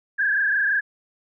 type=tone with frequency modulation; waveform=sine; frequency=1641 Hz; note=G#6; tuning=21 cents flat; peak=-18 dBFS; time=0.18-0.81 s; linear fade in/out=20 ms; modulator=26 Hz; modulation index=2.9; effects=none